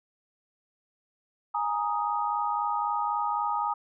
sine chord, Ab suspended second, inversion none, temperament just, 830.6 / 934.4 / 1245.9 Hz, Ab5 / Bb5 / Eb6, 0 / +4 / +2 cents, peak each -30 dBFS, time 1.54-3.74 s, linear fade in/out 10 ms, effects none

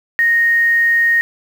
sine tone with quantisation, 1860 Hz, A#6, 4 cents flat, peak -10 dBFS, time 0.19-1.21 s, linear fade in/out 0 ms, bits 6, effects none

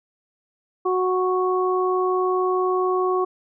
harmonic tone, 368.9 Hz, F#4, 5 cents flat, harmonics 1 / 2 / 3, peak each -20 / -28 / -24 dBFS, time 0.85-3.25 s, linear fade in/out 10 ms, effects none

